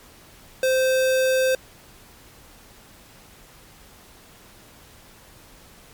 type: tone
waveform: square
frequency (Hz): 520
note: C5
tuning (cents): -11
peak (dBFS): -18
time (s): 0.63-1.55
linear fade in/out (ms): 2
effects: pink hiss -49 dBFS RMS until 5.93 s + MP3 96 kbps